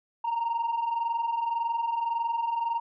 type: tone pair together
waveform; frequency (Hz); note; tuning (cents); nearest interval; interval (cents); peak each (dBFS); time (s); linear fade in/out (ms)
sine; 910.2 / 932; A#5 / A#5; -42 / -1; unison; 41; -30 / -25; 0.24-2.8; 10
effects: tanh soft clip ceiling -23 dBFS